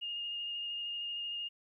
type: tone with vibrato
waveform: sine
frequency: 2836 Hz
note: F7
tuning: 26 cents sharp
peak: -36 dBFS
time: 0.01-1.49 s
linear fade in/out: 20 ms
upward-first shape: square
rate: 13 Hz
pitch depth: 9 cents each way
effects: 13-bit

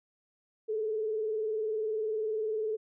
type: tone with vibrato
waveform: sine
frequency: 433.6 Hz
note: A4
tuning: 25 cents flat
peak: -29 dBFS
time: 0.68-2.77 s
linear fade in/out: 20 ms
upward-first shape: sine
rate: 20 Hz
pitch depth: 57 cents each way
effects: none

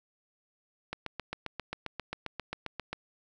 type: click train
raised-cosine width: 0.3 ms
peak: -19 dBFS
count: 16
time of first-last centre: 0.93-2.93 s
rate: 7.5 Hz
effects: none

